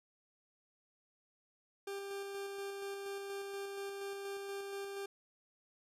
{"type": "tone with tremolo", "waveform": "40% pulse", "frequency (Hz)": 396.8, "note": "G4", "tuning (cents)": 21, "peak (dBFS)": -39, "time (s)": [1.87, 5.06], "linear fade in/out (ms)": 5, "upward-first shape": "square", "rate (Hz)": 4.2, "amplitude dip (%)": 25, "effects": ["resampled to 32000 Hz"]}